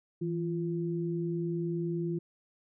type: tone pair together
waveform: sine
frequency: 164.85 / 345.1 Hz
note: E3 / F4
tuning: 0 / -21 cents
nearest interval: octave + minor second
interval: 1279 cents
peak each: -32 / -33 dBFS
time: 0.21-2.19 s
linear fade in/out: 10 ms
effects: none